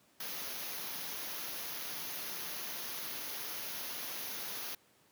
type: band-stop noise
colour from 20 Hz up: white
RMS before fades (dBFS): -41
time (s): 0.2-4.75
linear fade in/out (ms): 5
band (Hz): 6600 to 10000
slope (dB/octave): 96
effects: pink hiss -67 dBFS RMS until 5.11 s + high-pass 150 Hz 12 dB/octave